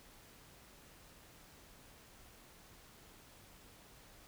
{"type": "silence", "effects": ["pink hiss -60 dBFS RMS until 4.27 s"]}